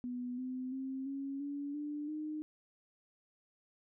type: tone with pitch steps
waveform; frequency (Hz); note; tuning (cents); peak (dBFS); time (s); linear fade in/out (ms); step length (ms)
sine; 246.9 / 255.9 / 265.2 / 274.9 / 284.9 / 295.3 / 306.1; B3 / C4 / C4 / C#4 / C#4 / D4 / D#4; 0 / -38 / +23 / -14 / +48 / +10 / -28; -37; 0.04-2.42; 0; 340
effects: none